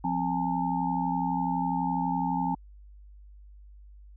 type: tone cluster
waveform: sine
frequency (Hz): 175.5 / 264.3 / 829 / 901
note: F3 / C4 / G#5 / A5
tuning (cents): +9 / +18 / -3 / +41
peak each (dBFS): -31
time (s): 0.04-2.55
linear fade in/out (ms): 5
effects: added 50 Hz sine -47 dBFS peak until 4.16 s